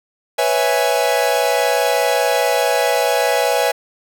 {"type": "chord", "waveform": "45% pulse", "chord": "C# minor seventh", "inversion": "third", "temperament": "equal", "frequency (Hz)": [493.9, 554.4, 659.3, 830.6], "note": ["B4", "C#5", "E5", "G#5"], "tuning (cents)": [0, 0, 0, 0], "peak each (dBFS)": -20, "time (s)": [0.38, 3.72], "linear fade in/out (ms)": 10, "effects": []}